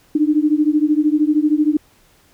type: beating tone pair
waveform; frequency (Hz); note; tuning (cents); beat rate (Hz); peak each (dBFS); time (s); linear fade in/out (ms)
sine; 296.8 / 309.8; D4 / D#4; +18 / -7; 13; -15 / -16; 0.15-1.77; 5
effects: pink hiss -54 dBFS RMS until 2.33 s